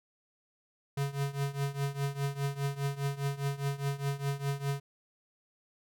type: tone with tremolo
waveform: square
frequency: 140 Hz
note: C#3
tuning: 18 cents sharp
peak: -28 dBFS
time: 0.97-4.8 s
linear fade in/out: 5 ms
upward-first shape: triangle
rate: 4.9 Hz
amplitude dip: 90%
effects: none